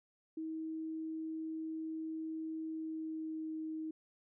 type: tone with pitch glide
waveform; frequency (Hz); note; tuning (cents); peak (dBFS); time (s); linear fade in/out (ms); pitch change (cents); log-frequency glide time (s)
sine; 318.9 to 315.6; D#4 to D#4; +43 to +25; -38; 0.37-3.91; 5; -18; 2.66-3.54
effects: none